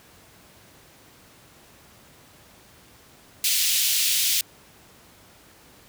pink high-pass noise, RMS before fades -22 dBFS, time 3.44-4.41 s, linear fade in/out 2 ms, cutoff 2800 Hz, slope 24 dB/octave, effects pink hiss -52 dBFS RMS until 5.88 s + high-pass 60 Hz 12 dB/octave

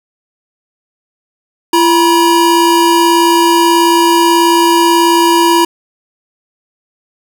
square tone pair together, 340.2 / 962.2 Hz, F4 / B5, -45 / -45 cents, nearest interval octave + tritone, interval 1800 cents, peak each -10 dBFS, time 1.73-5.65 s, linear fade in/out 5 ms, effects 7-bit

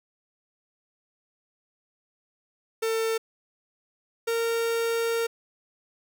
45% pulse tone pair in turn, 450 / 460.8 Hz, A4 / A#4, +39 / -20 cents, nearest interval unison, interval 41 cents, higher second, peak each -24 dBFS, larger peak neither, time 2.82-3.18 / 4.27-5.27 s, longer second, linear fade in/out 10 ms, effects none

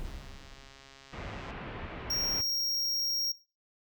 brown noise with exponential decay, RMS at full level -38 dBFS, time 0-1.43 s, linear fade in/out 0 ms, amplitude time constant 310 ms
click train, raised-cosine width 0.2 ms, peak -35 dBFS, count 199, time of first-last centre 0.05-1.506 s, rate 136 Hz
pink low-pass noise, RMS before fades -41 dBFS, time 1.12-2.42 s, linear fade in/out 20 ms, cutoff 2800 Hz, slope 24 dB/octave
square tone, 5588 Hz, F8, in tune, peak -29 dBFS, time 2.1-3.32 s, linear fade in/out 5 ms
effects noise-tail reverb RT60 0.3 s tail -18 dB re dry

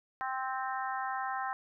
harmonic tone, 261.6 Hz, C4, in tune, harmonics 3 / 4 / 5 / 6 / 7, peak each -36 / -38 / -40 / -42 / -43 dBFS, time 0.21-1.53 s, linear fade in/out 0 ms, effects none

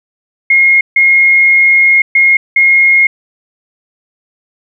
sine tone bursts at uneven times, 2148 Hz, C7, 45 cents sharp, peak -4 dBFS, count 4, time 0.5-0.81 / 0.96-2.02 / 2.15-2.37 / 2.56-3.07 s, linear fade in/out 5 ms, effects none

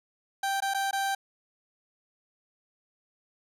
30% pulse tone with dropouts, 784 Hz, G5, in tune, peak -24 dBFS, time 0.43-1.15 s, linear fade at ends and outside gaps 5 ms, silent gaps 0.604-0.621 / 0.738-0.745 / 0.911-0.929 s, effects resampled to 32000 Hz

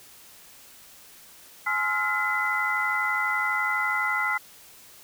sine tone cluster, 842 / 1047 / 1310 / 1402 / 2023 Hz, G#5 / C6 / E6 / F6 / B6, +24 / +1 / -11 / +6 / +41 cents, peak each -32 / -34 / -33 / -28 / -26 dBFS, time 1.66-4.38 s, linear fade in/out 10 ms, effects white hiss -50 dBFS RMS until 5.03 s

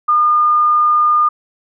sine tone, 1214 Hz, D#6, 43 cents flat, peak -9 dBFS, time 0.08-1.29 s, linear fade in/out 10 ms, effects none

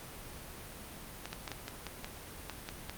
clicks, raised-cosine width 0.2 ms, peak -21 dBFS, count 10, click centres 1.256 / 1.33 / 1.478 / 1.517 / 1.681 / 1.867 / 2.045 / 2.497 / 2.689 / 2.896 s, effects pink hiss -47 dBFS RMS until 2.97 s + Opus 32 kbps

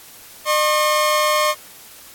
sawtooth tone pair together, 606.1 / 1080 Hz, D#5 / C#6, -46 / -45 cents, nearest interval minor seventh, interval 1001 cents, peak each -14 dBFS, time 0.45-1.55 s, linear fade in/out 50 ms, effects white hiss -42 dBFS RMS until 2.14 s + AAC 64 kbps

